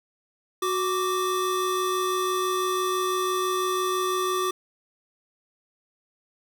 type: tone pair together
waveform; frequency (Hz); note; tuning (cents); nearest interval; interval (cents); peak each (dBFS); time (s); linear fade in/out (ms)
square; 369 / 1173; F#4 / D6; -5 / -2; octave + minor sixth; 2003; -27; 0.62-4.51; 5
effects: none